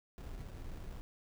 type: noise with sample-and-hold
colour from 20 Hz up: brown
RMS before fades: -45 dBFS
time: 0.18-1.01 s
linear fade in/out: 0 ms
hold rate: 2100 Hz
effects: none